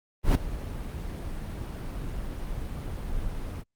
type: noise with ADSR envelope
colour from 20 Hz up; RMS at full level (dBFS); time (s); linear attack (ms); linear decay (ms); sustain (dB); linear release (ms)
brown; -17; 0.23-3.64; 120; 6; -16; 45
effects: Opus 32 kbps